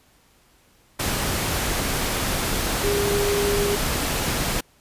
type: tone in noise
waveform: sine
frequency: 406.3 Hz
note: G#4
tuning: 38 cents flat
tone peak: -21 dBFS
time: 2.83-3.76 s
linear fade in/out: 10 ms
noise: pink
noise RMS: -24 dBFS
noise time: 0.99-4.61 s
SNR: 0 dB
effects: pink hiss -58 dBFS RMS until 4.8 s + resampled to 32000 Hz